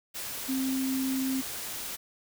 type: tone in noise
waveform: sine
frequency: 264.2 Hz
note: C4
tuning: 17 cents sharp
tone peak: -27 dBFS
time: 0.48-1.42 s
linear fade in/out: 20 ms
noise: white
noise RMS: -37 dBFS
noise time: 0.14-1.97 s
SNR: +7 dB
effects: none